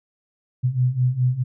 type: beating tone pair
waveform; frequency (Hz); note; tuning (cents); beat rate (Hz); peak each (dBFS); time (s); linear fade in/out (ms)
sine; 123.47 / 128.27; B2 / C3; 0 / -34; 4.8; -22 / -19; 0.63-1.44; 20
effects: none